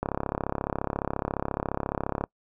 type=click train; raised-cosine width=1 ms; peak=-13 dBFS; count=77; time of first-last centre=0.03-2.239 s; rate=34.4 Hz; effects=noise-tail reverb RT60 0.1 s tail -25 dB re dry